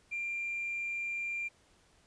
sine tone with hard clipping, 2382 Hz, D7, 24 cents sharp, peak -34 dBFS, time 0.11-1.49 s, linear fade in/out 20 ms, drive 1 dB, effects pink hiss -66 dBFS RMS until 2.06 s + resampled to 22050 Hz

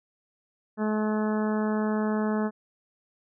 harmonic tone, 214.3 Hz, A3, 45 cents flat, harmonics 1 / 2 / 3 / 4 / 5 / 6 / 7 / 8, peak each -25 / -31 / -35 / -37 / -39 / -41 / -42 / -43 dBFS, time 0.77-2.51 s, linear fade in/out 50 ms, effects none

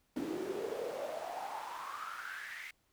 brown noise with high-pass filter sweep, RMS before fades -41 dBFS, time 0.16-2.71 s, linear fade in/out 5 ms, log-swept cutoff 290 to 2100 Hz, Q 7.5, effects pink hiss -75 dBFS RMS until 2.92 s

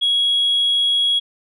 sine tone, 3322 Hz, G#7, in tune, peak -13 dBFS, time 0.01-1.2 s, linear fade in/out 20 ms, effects tanh soft clip ceiling -11 dBFS

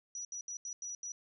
sine tone bursts at uneven times, 5860 Hz, F#8, 18 cents flat, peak -39 dBFS, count 6, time 0.15-0.25 / 0.32-0.41 / 0.48-0.57 / 0.65-0.73 / 0.82-0.95 / 1.03-1.12 s, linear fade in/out 2 ms, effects none

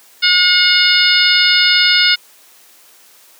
harmonic tone, 722 Hz, F#5, 43 cents flat, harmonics 2 / 3 / 4 / 5 / 6 / 7, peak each -16 / -16 / -16 / -16 / -16 / -16 dBFS, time 0.22-2.16 s, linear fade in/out 20 ms, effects white hiss -46 dBFS RMS until 3.39 s + high-pass 300 Hz 12 dB/octave

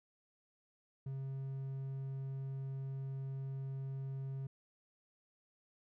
triangle tone, 134.9 Hz, C#3, 47 cents flat, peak -37 dBFS, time 1.06-4.47 s, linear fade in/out 5 ms, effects none

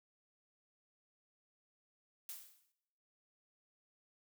blue noise with exponential decay, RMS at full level -44 dBFS, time 2.29-2.72 s, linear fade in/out 1 ms, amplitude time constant 92 ms, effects noise-tail reverb RT60 0.9 s tail -20 dB re dry

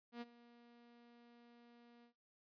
sawtooth tone with ADSR envelope, 237.7 Hz, A#3, 34 cents sharp, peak -40 dBFS, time 0.12-2.13 s, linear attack 93 ms, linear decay 31 ms, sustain -19 dB, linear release 95 ms, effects noise-tail reverb RT60 0.5 s tail -21 dB re dry + resampled to 11025 Hz

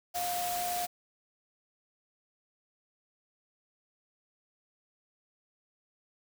sine tone in noise, 709 Hz, F5, 26 cents sharp, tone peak -32 dBFS, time 0.14-0.87 s, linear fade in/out 20 ms, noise white, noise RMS -37 dBFS, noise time 0.14-0.87 s, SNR +2 dB, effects none

